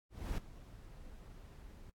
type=noise with ADSR envelope; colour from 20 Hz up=brown; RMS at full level=-36 dBFS; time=0.1-1.9 s; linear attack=280 ms; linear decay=4 ms; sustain=-17 dB; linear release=4 ms; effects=noise-tail reverb RT60 0.1 s tail -24 dB re dry + AAC 64 kbps